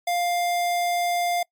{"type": "tone", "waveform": "square", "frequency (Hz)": 701, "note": "F5", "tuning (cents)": 6, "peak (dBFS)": -22, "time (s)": [0.07, 1.43], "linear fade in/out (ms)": 5, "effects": ["noise-tail reverb RT60 0.1 s tail -25 dB re dry", "MP3 96 kbps"]}